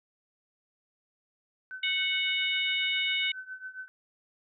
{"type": "tone with tremolo", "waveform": "sine", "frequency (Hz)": 1519, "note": "F#6", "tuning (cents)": 45, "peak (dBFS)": -35, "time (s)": [1.71, 3.88], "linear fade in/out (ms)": 0, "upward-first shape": "triangle", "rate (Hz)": 7.3, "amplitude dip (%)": 90}
{"type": "harmonic tone", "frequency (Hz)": 737, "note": "F#5", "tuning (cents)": -7, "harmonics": [3, 4, 5], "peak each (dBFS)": [-29, -31, -33], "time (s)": [1.83, 3.32], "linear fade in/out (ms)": 5}
{"effects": []}